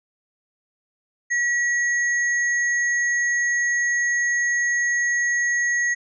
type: tone pair together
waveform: sine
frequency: 1925 / 6475 Hz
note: B6 / G#8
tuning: -45 / -45 cents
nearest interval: octave + major sixth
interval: 2100 cents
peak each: -19 / -29 dBFS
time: 1.3-5.95 s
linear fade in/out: 20 ms
effects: none